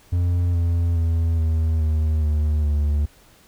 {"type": "tone with pitch steps", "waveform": "triangle", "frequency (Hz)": [87.7, 85.15, 82.68, 80.28, 77.95, 75.69, 73.49], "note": ["F2", "F2", "E2", "E2", "D#2", "D#2", "D2"], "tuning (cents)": [8, -43, 6, -45, 4, -47, 2], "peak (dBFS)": -15, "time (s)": [0.12, 3.06], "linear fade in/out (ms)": 10, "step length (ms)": 420, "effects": ["pink hiss -53 dBFS RMS until 3.47 s"]}